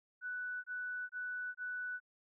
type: tone bursts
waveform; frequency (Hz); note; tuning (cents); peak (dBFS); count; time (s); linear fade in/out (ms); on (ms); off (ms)
sine; 1486; F#6; +7; -38; 4; 0.21-2.002; 50; 430; 24
effects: none